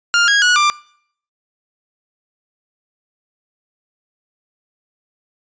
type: tone with pitch steps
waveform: sawtooth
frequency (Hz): 1404 / 1643 / 1461 / 1186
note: F6 / G#6 / F#6 / D6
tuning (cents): +9 / -19 / -22 / +17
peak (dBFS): -7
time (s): 0.14-0.7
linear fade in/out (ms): 0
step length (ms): 140
effects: noise-tail reverb RT60 0.6 s tail -22 dB re dry + resampled to 16000 Hz